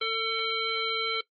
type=harmonic tone; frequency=448.7 Hz; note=A4; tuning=34 cents sharp; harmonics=1 / 3 / 5 / 7 / 9; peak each=-33 / -33 / -33 / -33 / -33 dBFS; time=0.01-1.21 s; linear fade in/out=5 ms; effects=noise-tail reverb RT60 0.1 s tail -18 dB re dry + Opus 24 kbps